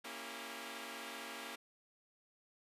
5% pulse chord, A# diminished seventh, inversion none, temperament equal with one note detuned, 233.1 / 277.2 / 329.6 / 400.7 Hz, A#3 / C#4 / E4 / G4, 0 / 0 / 0 / +38 cents, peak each -38 / -39 / -40 / -40 dBFS, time 0.04-1.56 s, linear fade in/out 10 ms, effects resampled to 32000 Hz

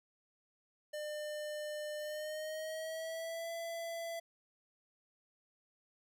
square tone with pitch glide, 600 to 669.6 Hz, D5 to E5, +37 to +27 cents, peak -40 dBFS, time 0.93-4.2 s, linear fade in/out 10 ms, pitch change +190 cents, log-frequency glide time 1.98-3.51 s, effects none

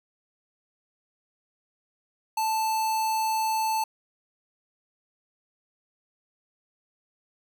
square tone with notch filter, 880 Hz, A5, in tune, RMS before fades -26 dBFS, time 2.37-3.84 s, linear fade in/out 5 ms, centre 2000 Hz, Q 1.2, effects none

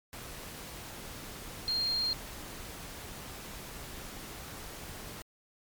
sine tone in noise, 4211 Hz, C8, 10 cents sharp, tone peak -28 dBFS, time 1.68-2.13 s, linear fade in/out 0 ms, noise pink, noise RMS -44 dBFS, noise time 0.13-5.22 s, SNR +13 dB, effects MP3 96 kbps

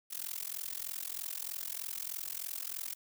blue noise with amplitude modulation, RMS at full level -36 dBFS, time 0.1-2.95 s, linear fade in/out 20 ms, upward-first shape sine, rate 43.2 Hz, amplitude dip 100%, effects none

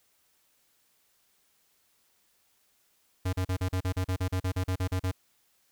square tone bursts, 92.5 Hz, F#2, in tune, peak -27 dBFS, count 16, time 3.25-5.116 s, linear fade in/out 10 ms, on 81 ms, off 38 ms, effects white hiss -69 dBFS RMS until 5.71 s

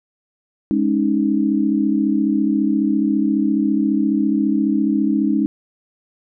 sine chord, Ab suspended fourth, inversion none, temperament just, 207.7 / 276.9 / 311.5 Hz, Ab3 / Db4 / Eb4, 0 / -2 / +2 cents, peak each -19 dBFS, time 0.71-5.46 s, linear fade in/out 0 ms, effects none

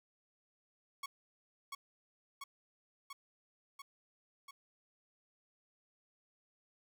sawtooth tone with echo, 1108.7 Hz, C#6, in tune, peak -36 dBFS, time 1.03-1.06 s, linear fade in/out 5 ms, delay 690 ms, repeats 5, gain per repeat -2 dB, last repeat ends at 4.51 s, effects none

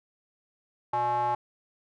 square tone with band-pass filter, 121.1 Hz, B2, 34 cents flat, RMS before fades -27 dBFS, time 0.93-1.35 s, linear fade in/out 5 ms, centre 900 Hz, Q 9, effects none

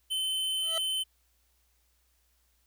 square tone, 3063 Hz, G7, 41 cents flat, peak -29 dBFS, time 0.1-1.04 s, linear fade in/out 20 ms
25% pulse tone with exponential growth, 653 Hz, E5, 17 cents flat, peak -27 dBFS, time 0.58-0.78 s, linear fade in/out 2 ms, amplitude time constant 43 ms
effects added 60 Hz sine -70 dBFS peak until 2.66 s + white hiss -72 dBFS RMS until 2.66 s

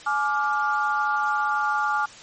sine chord, D diminished, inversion second, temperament just, 845.8 / 1174.7 / 1409.6 Hz, Ab5 / D6 / F6, +31 / 0 / +16 cents, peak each -25 dBFS, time 0.06-2.06 s, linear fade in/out 10 ms, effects white hiss -44 dBFS RMS until 2.22 s + MP3 32 kbps

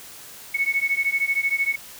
sine beating tone pair, 2203 / 2216 Hz, C#7 / C#7, -11 / -1 cents, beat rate 13 Hz, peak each -23 / -23 dBFS, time 0.54-1.76 s, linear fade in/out 10 ms, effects white hiss -42 dBFS RMS until 1.99 s

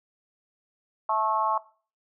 harmonic tone, 218.2 Hz, A3, 14 cents flat, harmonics 3 / 4 / 5 / 6, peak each -31 / -26 / -26 / -35 dBFS, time 1.09-1.58 s, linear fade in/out 5 ms, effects noise-tail reverb RT60 0.4 s tail -18 dB re dry

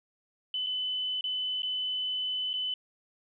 sine tone with dropouts, 3015 Hz, F#7, 32 cents sharp, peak -29 dBFS, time 0.54-2.74 s, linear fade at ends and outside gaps 2 ms, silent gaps 0.664-0.668 / 1.21-1.24 / 1.621-1.631 / 2.532-2.538 s, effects none

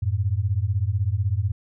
sine beating tone pair, 91.1 / 107.1 Hz, F#2 / A2, -26 / -46 cents, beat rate 16 Hz, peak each -23 dBFS, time 0.02-1.52 s, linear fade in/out 10 ms, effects none

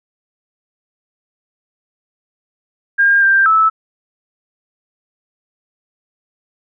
sine tone with pitch steps, 1610 / 1581 / 1308 Hz, G6 / G6 / E6, +46 / +14 / -14 cents, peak -8 dBFS, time 2.98-3.7 s, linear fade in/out 20 ms, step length 240 ms, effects none

